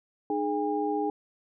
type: tone cluster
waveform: sine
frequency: 303.6 / 418.6 / 809 Hz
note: D#4 / G#4 / G#5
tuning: -42 / +14 / -46 cents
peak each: -30 dBFS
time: 0.3-1.1 s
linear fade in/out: 2 ms
effects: none